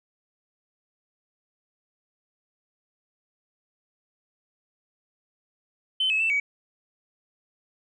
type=tone with pitch steps; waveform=sine; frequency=3062 / 2583 / 2661 / 2266 Hz; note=G7 / E7 / E7 / C#7; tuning=-41 / -36 / +16 / +37 cents; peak=-20 dBFS; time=6-6.4 s; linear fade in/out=5 ms; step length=100 ms; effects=tanh soft clip ceiling -16 dBFS